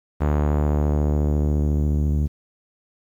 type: tone with low-pass filter sweep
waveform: sawtooth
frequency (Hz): 74.2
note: D2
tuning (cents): +18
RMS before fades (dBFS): -20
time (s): 0.2-2.28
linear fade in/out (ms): 20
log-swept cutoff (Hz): 1300 to 210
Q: 0.86
effects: 9-bit